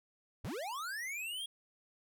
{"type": "linear sweep", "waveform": "square", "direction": "up", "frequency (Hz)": [57.5, 3322], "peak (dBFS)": -39, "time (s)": [0.44, 1.46], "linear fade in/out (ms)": 5, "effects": []}